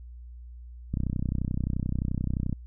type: click train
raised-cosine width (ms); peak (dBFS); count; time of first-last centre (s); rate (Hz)
5; -16; 51; 0.94-2.527; 31.5
effects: added 60 Hz sine -41 dBFS peak until 2.66 s